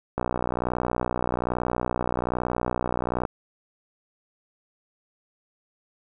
click train, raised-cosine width 1 ms, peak -11 dBFS, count 189, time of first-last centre 0.18-3.252 s, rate 61.2 Hz, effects none

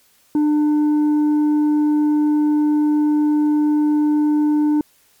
sine tone with tanh clipping, 299.3 Hz, D4, 33 cents sharp, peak -14 dBFS, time 0.35-4.81 s, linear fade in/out 2 ms, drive 4 dB, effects white hiss -56 dBFS RMS until 5.2 s + MP3 96 kbps

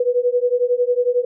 sine beating tone pair, 485.5 / 496.5 Hz, B4 / B4, -30 / +9 cents, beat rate 11 Hz, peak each -18 dBFS, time 0-1.25 s, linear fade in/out 5 ms, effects none

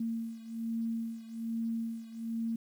sine beating tone pair, 227.5 / 228.7 Hz, A#3 / A#3, -42 / -33 cents, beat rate 1.2 Hz, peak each -35 / -38 dBFS, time 0-2.56 s, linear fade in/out 5 ms, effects 10-bit

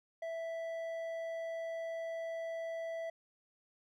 sine tone with hard clipping, 659.3 Hz, E5, in tune, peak -39 dBFS, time 0.22-3.1 s, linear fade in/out 5 ms, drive 6 dB, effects none

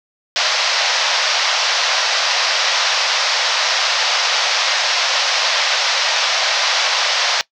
white band-pass noise, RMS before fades -17 dBFS, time 0.36-7.41 s, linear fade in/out 0 ms, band 540 to 5700 Hz, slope 48 dB/octave, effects noise-tail reverb RT60 0.1 s tail -20 dB re dry

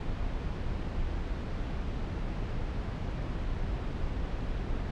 brown noise, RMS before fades -33 dBFS, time 0-4.91 s, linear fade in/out 5 ms, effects low-pass 4000 Hz 12 dB/octave

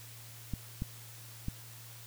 clicks, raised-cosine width 5 ms, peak -22 dBFS, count 3, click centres 0.537 / 0.821 / 1.484 s, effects added 115 Hz sine -51 dBFS peak until 2.06 s + white hiss -52 dBFS RMS until 2.06 s

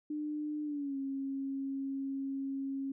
sine tone with pitch glide, 300.2 to 272.1 Hz, D4 to C#4, +38 to -32 cents, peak -34 dBFS, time 0.1-2.92 s, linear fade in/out 5 ms, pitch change -170 cents, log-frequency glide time 0.64-0.97 s, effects none

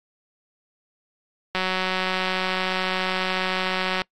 click train, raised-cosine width 0.3 ms, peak -8 dBFS, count 460, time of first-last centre 1.55-4.018 s, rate 186 Hz, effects noise-tail reverb RT60 0.1 s tail -25 dB re dry + AAC 64 kbps

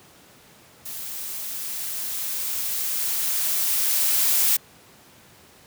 blue noise with level ramp, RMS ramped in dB -34 to -19 dBFS, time 0.85-4.57 s, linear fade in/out 10 ms, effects pink hiss -51 dBFS RMS until 5.66 s + high-pass 100 Hz 12 dB/octave

